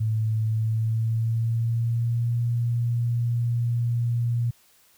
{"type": "tone with pitch glide", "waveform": "sine", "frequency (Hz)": [110, 118.58], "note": ["A2", "A#2"], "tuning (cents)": [0, 30], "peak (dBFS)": -21, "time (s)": [0, 4.51], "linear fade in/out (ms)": 10, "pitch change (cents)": 130, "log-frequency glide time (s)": [0.44, 2.35], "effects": ["white hiss -59 dBFS RMS until 4.97 s"]}